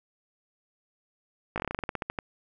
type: slowing click train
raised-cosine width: 0.5 ms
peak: -15 dBFS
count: 15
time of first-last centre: 1.56-2.188 s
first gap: 18 ms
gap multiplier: 1.13
effects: none